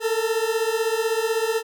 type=beating tone pair; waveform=40% pulse; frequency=440 / 456 Hz; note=A4 / A#4; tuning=0 / -38 cents; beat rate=16 Hz; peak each=-23 dBFS; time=0-1.63 s; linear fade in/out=50 ms; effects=none